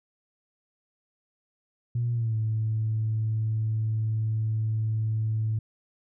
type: tone with pitch glide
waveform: sine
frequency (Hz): 119.1 to 109.85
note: A#2 to A2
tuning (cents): +38 to -2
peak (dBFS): -23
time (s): 1.95-5.59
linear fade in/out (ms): 5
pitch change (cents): -140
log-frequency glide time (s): 2.13-2.35
effects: tanh soft clip ceiling -19 dBFS